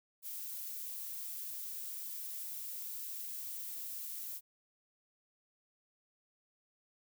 violet noise, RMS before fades -43 dBFS, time 0.22-4.41 s, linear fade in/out 50 ms, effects none

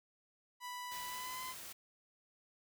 sawtooth tone with pitch glide, 987.8 to 1023.8 Hz, B5 to C6, 0 to -38 cents, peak -39 dBFS, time 0.6-1.55 s, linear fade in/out 50 ms, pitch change +62 cents, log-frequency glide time 1.06-1.43 s
white noise, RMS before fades -49 dBFS, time 0.91-1.73 s, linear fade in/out 10 ms
effects none

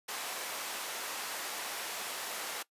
pink high-pass noise, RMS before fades -39 dBFS, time 0.08-2.63 s, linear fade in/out 10 ms, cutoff 640 Hz, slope 12 dB/octave, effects noise-tail reverb RT60 0.1 s tail -20 dB re dry + resampled to 32000 Hz

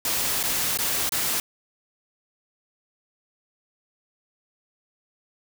white noise with dropouts, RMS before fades -25 dBFS, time 0.05-1.4 s, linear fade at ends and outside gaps 2 ms, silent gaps 0.43-0.436 / 0.774-0.787 / 1.093-1.121 s, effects none

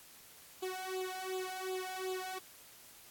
sawtooth tone with flanger, 373.6 Hz, F#4, 17 cents sharp, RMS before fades -40 dBFS, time 0.62-2.39 s, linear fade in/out 10 ms, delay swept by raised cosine 0.26 to 1.46 ms, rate 2.7 Hz, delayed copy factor +0.95, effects white hiss -57 dBFS RMS until 3.1 s + AAC 64 kbps

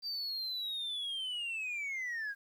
sine linear sweep, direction down, 4699 to 1595 Hz, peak -33 dBFS, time 0.02-2.35 s, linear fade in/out 50 ms, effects tanh soft clip ceiling -34 dBFS + 11-bit

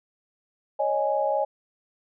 sine chord, C# suspended second, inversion none, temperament equal with one note detuned, 554.4 / 618.3 / 830.6 Hz, C#5 / D#5 / G#5, 0 / -11 / 0 cents, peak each -26 dBFS, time 0.79-1.45 s, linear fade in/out 10 ms, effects none

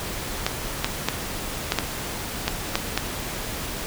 clicks, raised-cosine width 0.2 ms, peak -3 dBFS, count 8, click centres 0.465 / 0.845 / 1.086 / 1.721 / 1.787 / 2.48 / 2.755 / 2.976 s, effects pink hiss -31 dBFS RMS until 3.86 s

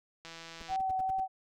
click train, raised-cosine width 0.2 ms, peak -29 dBFS, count 85, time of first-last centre 0.25-0.759 s, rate 165 Hz
brown noise bursts, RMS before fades -45 dBFS, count 7, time 0.6-1.204 s, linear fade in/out 5 ms, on 22 ms, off 75 ms
sine tone with vibrato, 760 Hz, F#5, 46 cents sharp, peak -29 dBFS, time 0.68-1.28 s, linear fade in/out 50 ms, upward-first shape sine, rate 2.6 Hz, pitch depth 12 cents each way
effects none

